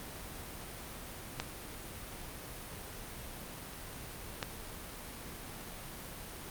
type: clicks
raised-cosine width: 0.2 ms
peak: -16 dBFS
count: 2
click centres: 1.4 / 4.428 s
effects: pink hiss -45 dBFS RMS until 6.5 s + Opus 32 kbps